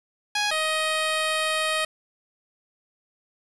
10% pulse tone pair in turn, 830.6 / 627.3 Hz, G#5 / D#5, 0 / +14 cents, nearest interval perfect fourth, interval 486 cents, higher first, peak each -14 dBFS, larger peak neither, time 0.35-0.51 / 0.51-1.85 s, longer second, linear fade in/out 5 ms, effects resampled to 24000 Hz + 7-bit

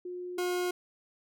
sine / 40% pulse tone pair in turn, 358.7 / 358.7 Hz, F4 / F4, +46 / +46 cents, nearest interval unison, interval 0 cents, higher neither, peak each -36 / -28 dBFS, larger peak second, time 0.05-0.38 / 0.38-0.71 s, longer neither, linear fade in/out 5 ms, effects none

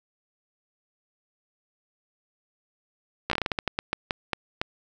slowing click train, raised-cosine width 0.3 ms, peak -9 dBFS, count 15, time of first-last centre 3.3-4.615 s, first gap 14 ms, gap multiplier 1.26, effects none

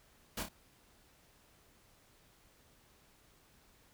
pink noise with echo, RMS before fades -39 dBFS, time 0.37-0.43 s, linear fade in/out 5 ms, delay 29 ms, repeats 2, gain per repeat -6 dB, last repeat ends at 0.488 s, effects pink hiss -66 dBFS RMS until 3.93 s

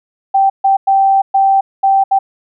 sine tone bursts at uneven times, 780 Hz, G5, 9 cents flat, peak -7 dBFS, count 6, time 0.34-0.5 / 0.64-0.77 / 0.87-1.22 / 1.34-1.61 / 1.83-2.04 / 2.11-2.19 s, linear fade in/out 10 ms, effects none

